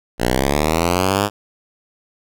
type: linear sweep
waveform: 5% pulse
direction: up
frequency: 56.9 to 104.4 Hz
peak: -4 dBFS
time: 0.18-1.3 s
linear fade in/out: 50 ms
effects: none